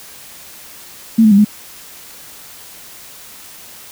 sine tone with pitch steps, 225.1 / 215.9 / 199 / 209.6 Hz, A3 / A3 / G3 / G#3, +40 / -33 / +26 / +16 cents, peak -5 dBFS, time 1.18-1.448 s, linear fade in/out 10 ms, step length 67 ms, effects white hiss -37 dBFS RMS until 3.91 s

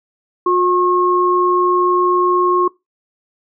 sine tone pair together, 359.1 / 1083.3 Hz, F4 / C#6, +48 / -40 cents, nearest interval octave + perfect fifth, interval 1912 cents, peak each -14 dBFS, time 0.46-2.68 s, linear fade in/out 5 ms, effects noise-tail reverb RT60 0.2 s tail -21 dB re dry

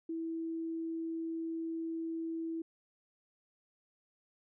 sine tone, 327.6 Hz, E4, 11 cents flat, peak -35 dBFS, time 0.09-2.62 s, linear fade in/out 5 ms, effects none

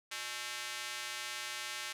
square tone with high-pass filter, 121.2 Hz, B2, 32 cents flat, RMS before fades -41 dBFS, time 0.11-1.93 s, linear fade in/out 10 ms, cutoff 2000 Hz, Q 0.88, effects low-pass 11000 Hz 12 dB/octave

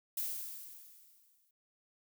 violet noise with exponential decay, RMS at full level -35 dBFS, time 0.17-1.51 s, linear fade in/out 5 ms, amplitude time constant 290 ms, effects none

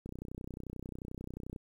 click train, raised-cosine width 3 ms, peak -29 dBFS, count 48, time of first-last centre 0.06-1.562 s, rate 31.3 Hz, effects 10-bit

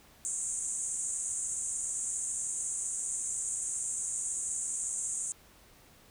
pink band-pass noise, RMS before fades -35 dBFS, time 0.25-5.32 s, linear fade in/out 0 ms, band 6700 to 9200 Hz, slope 96 dB/octave, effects pink hiss -59 dBFS RMS until 6.1 s

